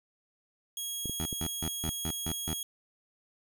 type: tone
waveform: 15% pulse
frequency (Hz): 3300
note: G#7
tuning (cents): -12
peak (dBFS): -27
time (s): 0.77-2.63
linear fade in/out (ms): 2
type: clicks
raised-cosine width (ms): 3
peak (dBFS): -24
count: 4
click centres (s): 1.057 / 1.096 / 1.328 / 1.891
type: tone bursts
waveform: 15% pulse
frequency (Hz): 80.2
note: E2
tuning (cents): -47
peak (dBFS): -26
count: 7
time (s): 1.2-2.531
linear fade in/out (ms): 0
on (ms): 53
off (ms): 160
effects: none